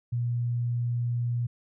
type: tone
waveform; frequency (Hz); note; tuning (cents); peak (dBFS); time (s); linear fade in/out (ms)
sine; 120; B2; -49; -25; 0.12-1.47; 10
effects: none

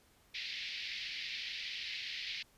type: band-pass noise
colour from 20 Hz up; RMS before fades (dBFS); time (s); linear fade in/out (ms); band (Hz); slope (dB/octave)
pink; -42; 0.34-2.43; 10; 2000 to 4900; 48
effects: pink hiss -67 dBFS RMS until 2.57 s + resampled to 32000 Hz

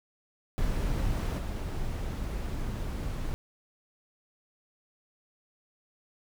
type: noise with level steps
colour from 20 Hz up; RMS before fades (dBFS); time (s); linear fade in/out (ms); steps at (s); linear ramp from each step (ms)
brown; -29 / -33; 0.58-3.34; 0; 1.37; 20
effects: none

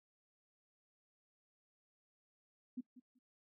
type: tone with echo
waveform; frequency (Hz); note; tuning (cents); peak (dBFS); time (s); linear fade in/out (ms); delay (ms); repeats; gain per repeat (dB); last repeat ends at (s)
sine; 250.6; B3; +25; -39; 2.77-2.81; 10; 190; 2; -15; 3.19
effects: noise-tail reverb RT60 0.1 s tail -19 dB re dry

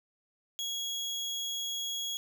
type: tone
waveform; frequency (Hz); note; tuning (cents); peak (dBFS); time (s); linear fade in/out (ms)
30% pulse; 3322; G#7; 0; -30; 0.59-2.17; 0
effects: none

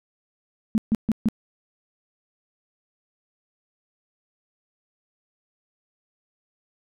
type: tone bursts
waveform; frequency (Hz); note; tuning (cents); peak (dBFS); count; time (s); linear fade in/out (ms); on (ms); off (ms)
sine; 220; A3; 0; -16; 4; 0.75-1.286; 0; 29; 140
effects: none

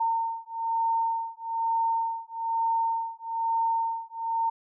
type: beating tone pair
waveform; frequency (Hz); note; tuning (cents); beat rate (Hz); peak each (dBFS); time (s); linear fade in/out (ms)
sine; 911 / 912.1; A#5 / A#5; -40 / -38; 1.1; -28; 0-4.5; 10
effects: none

